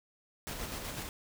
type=noise with tremolo; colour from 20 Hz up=pink; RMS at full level=-39 dBFS; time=0.47-1.09 s; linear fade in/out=0 ms; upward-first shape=square; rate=8 Hz; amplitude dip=30%; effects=none